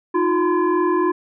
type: tone with frequency modulation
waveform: sine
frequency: 357.5 Hz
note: F4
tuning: 41 cents sharp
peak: -15 dBFS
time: 0.14-1.12 s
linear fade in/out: 10 ms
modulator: 672 Hz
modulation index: 1.1
effects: none